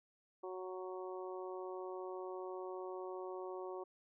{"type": "harmonic tone", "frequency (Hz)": 185.2, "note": "F#3", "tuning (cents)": 2, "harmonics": [2, 3, 4, 5, 6], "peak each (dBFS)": [-44, -50, -52, -53, -53], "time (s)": [0.43, 3.84], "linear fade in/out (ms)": 10, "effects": []}